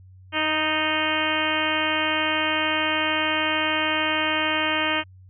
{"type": "harmonic tone with a mistuned harmonic", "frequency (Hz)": 311.1, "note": "D#4", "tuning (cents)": 0, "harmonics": [1, 2, 3, 4, 5, 6, 7, 8, 9, 10], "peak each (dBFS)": [-30, -30, -30, -30, -30, -30, -30, -30, -30, -30], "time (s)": [0.32, 5.04], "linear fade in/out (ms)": 50, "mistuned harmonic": 6, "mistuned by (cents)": -23, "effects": ["added 93 Hz sine -45 dBFS peak until 5.29 s"]}